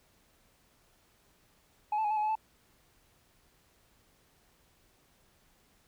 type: tone with pitch steps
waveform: sine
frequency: 843 / 876 / 834 / 867 / 844 / 858 / 875 Hz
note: G#5 / A5 / G#5 / A5 / G#5 / A5 / A5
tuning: +26 / -8 / +7 / -26 / +28 / -44 / -10 cents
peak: -25 dBFS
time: 1.92-2.354 s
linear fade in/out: 5 ms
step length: 62 ms
effects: tanh soft clip ceiling -26 dBFS + pink hiss -67 dBFS RMS until 5.87 s